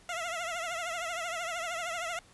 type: tone with vibrato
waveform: 15% pulse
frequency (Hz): 680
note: F5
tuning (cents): -46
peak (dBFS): -27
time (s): 0.09-2.19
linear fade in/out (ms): 2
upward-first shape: triangle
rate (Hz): 13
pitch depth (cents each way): 110
effects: pink hiss -59 dBFS RMS until 2.33 s + resampled to 24000 Hz